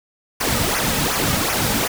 pink noise with flanger, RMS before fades -20 dBFS, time 0.4-1.88 s, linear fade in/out 10 ms, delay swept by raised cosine 0.24 to 2.94 ms, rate 2.7 Hz, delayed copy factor -0.7, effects none

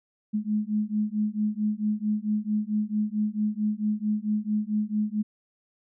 sine beating tone pair, 209.6 / 214.1 Hz, G#3 / A3, +16 / -47 cents, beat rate 4.5 Hz, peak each -27 dBFS, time 0.33-5.23 s, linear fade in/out 20 ms, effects none

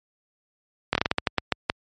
slowing click train, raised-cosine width 0.3 ms, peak -4 dBFS, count 11, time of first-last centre 0.93-1.699 s, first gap 22 ms, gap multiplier 1.26, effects high-pass 60 Hz 12 dB/octave + MP3 48 kbps

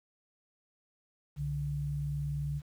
sine tone pair together, 64.5 / 144.8 Hz, C2 / D3, -24 / -24 cents, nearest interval octave + major second, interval 1400 cents, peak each -39 / -32 dBFS, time 1.36-2.62 s, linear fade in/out 50 ms, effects 10-bit

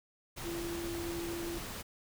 sine tone in noise, 340.1 Hz, F4, 46 cents flat, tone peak -37 dBFS, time 0.44-1.59 s, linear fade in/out 20 ms, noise pink, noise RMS -42 dBFS, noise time 0.36-1.83 s, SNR +2 dB, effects none

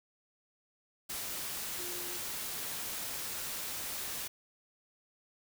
sine tone in noise, 354.8 Hz, F4, 27 cents sharp, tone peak -47 dBFS, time 1.78-2.18 s, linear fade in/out 10 ms, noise white, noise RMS -39 dBFS, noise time 1.09-4.28 s, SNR -11 dB, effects none

